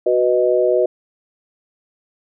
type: chord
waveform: sine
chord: B major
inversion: second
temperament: equal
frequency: 370 / 493.9 / 622.3 Hz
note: F#4 / B4 / D#5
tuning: 0 / 0 / 0 cents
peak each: -17 dBFS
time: 0.06-0.86 s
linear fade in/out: 5 ms
effects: none